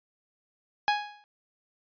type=tone with exponential decay; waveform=sawtooth; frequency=830.6 Hz; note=G#5; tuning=in tune; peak=-16 dBFS; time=0.88-1.24 s; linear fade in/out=0 ms; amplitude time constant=78 ms; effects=resampled to 11025 Hz